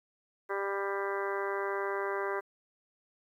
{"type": "harmonic tone", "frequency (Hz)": 197.9, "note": "G3", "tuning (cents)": 17, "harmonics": [2, 3, 4, 5, 6, 7, 8, 9, 10], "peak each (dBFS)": [-34, -40, -43, -39, -40, -46, -40, -50, -44], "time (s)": [0.49, 2.41], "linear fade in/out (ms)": 20, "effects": ["11-bit"]}